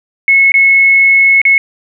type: tone with dropouts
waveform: sine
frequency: 2188 Hz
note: C#7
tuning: 23 cents flat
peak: -4 dBFS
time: 0.28-1.58 s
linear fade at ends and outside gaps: 1 ms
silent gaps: 0.519-0.541 / 1.416-1.452 s
effects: none